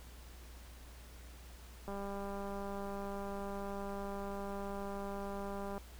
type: click train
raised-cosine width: 1 ms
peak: -30 dBFS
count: 777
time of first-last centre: 1.88-5.779 s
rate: 199 Hz
effects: added 60 Hz sine -51 dBFS peak until 5.99 s + pink hiss -58 dBFS RMS until 5.99 s